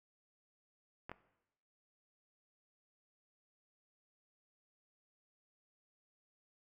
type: clicks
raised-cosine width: 0.5 ms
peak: -29 dBFS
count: 2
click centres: 1.095 / 1.116 s
effects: noise-tail reverb RT60 0.9 s tail -17 dB re dry